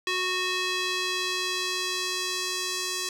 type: tone with band-pass filter sweep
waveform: square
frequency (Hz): 368.3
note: F#4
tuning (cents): -8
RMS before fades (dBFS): -29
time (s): 0.07-3.09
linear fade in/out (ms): 2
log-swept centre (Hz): 3000 to 6000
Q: 1.1
effects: none